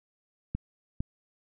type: clicks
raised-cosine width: 5 ms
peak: -18 dBFS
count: 2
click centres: 0.55 / 1.005 s
effects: none